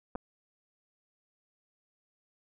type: clicks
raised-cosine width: 1 ms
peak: -25 / -23 dBFS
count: 2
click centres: 0.153 / 0.157 s
effects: none